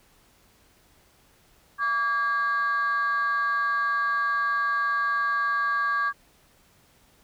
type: tone pair together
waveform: sine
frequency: 1151 / 1627.8 Hz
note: D6 / G#6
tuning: -35 / -35 cents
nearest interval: tritone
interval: 600 cents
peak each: -23 / -24 dBFS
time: 1.78-6.13 s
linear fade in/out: 50 ms
effects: tanh soft clip ceiling -18 dBFS + pink hiss -60 dBFS RMS until 7.23 s